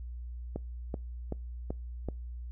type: click train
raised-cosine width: 2 ms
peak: -21 dBFS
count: 5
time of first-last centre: 0.56-2.087 s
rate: 2.62 Hz
effects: noise-tail reverb RT60 0.3 s tail -26 dB re dry + added 60 Hz sine -38 dBFS peak until 2.51 s